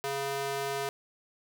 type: tone with high-pass filter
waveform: square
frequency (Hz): 138.59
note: C#3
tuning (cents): 0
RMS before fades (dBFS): -33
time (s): 0.04-0.89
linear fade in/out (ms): 0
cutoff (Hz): 480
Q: 1.1
effects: none